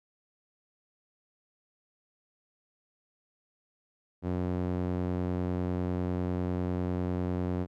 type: tone with band-pass filter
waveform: sawtooth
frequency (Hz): 90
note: F#2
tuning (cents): -47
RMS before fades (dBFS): -31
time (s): 4.22-7.67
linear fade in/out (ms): 50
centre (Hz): 280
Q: 0.69
effects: none